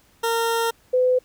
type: tone pair in turn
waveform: 20% pulse / sine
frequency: 460 / 505.6 Hz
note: A#4 / B4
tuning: -23 / +41 cents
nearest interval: major second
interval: 164 cents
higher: second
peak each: -15 dBFS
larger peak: neither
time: 0.23-0.71 / 0.93-1.19 s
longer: first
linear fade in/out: 10 ms
effects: pink hiss -58 dBFS RMS until 1.24 s